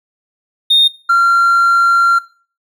triangle tone pair in turn, 3678 / 1377.7 Hz, A#7 / F6, -24 / -24 cents, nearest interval octave + perfect fourth, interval 1700 cents, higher first, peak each -4 dBFS, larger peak neither, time 0.7-0.88 / 1.09-2.19 s, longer second, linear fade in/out 10 ms, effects noise-tail reverb RT60 0.4 s tail -21 dB re dry + tanh soft clip ceiling -3 dBFS

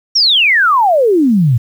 sine exponential sweep, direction down, 5740 to 110 Hz, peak -7 dBFS, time 0.15-1.58 s, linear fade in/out 10 ms, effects 7-bit

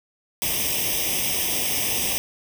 white noise with comb filter, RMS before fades -24 dBFS, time 0.42-2.18 s, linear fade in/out 0 ms, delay 0.35 ms, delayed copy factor +0.95, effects none

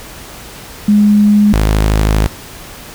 sine / sawtooth tone pair in turn, 207.7 / 52.71 Hz, G#3 / G#1, 0 / +26 cents, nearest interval 2 octaves, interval 2374 cents, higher first, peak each -5 dBFS, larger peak neither, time 0.88-1.53 / 1.53-2.27 s, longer second, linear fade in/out 5 ms, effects pink hiss -32 dBFS RMS until 2.94 s

